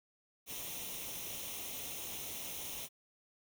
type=noise with comb filter; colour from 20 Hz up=white; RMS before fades=-43 dBFS; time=0.46-2.89 s; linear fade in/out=50 ms; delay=0.32 ms; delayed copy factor=+0.65; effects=none